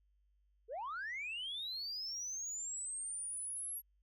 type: linear sweep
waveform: sine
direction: up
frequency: 410 to 11460 Hz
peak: -38 dBFS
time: 0.68-3.82 s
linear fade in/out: 50 ms
effects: tanh soft clip ceiling -37 dBFS + added 50 Hz sine -70 dBFS peak until 4.02 s